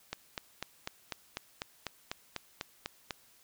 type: click train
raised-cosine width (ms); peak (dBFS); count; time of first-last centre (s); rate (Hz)
0.2; -18; 13; 0.13-3.108; 4.03
effects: white hiss -63 dBFS RMS until 3.43 s